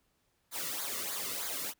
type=noise with flanger; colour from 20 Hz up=white; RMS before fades=-37 dBFS; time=0.51-1.74 s; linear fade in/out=50 ms; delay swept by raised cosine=0.35 to 1.29 ms; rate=3.2 Hz; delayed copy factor=-0.75; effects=pink hiss -75 dBFS RMS until 1.79 s